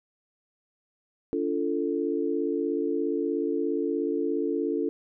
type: tone cluster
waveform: sine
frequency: 287.3 / 344.2 / 442.7 Hz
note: D4 / F4 / A4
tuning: -38 / -25 / +11 cents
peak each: -29 dBFS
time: 1.33-4.89 s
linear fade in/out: 0 ms
effects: none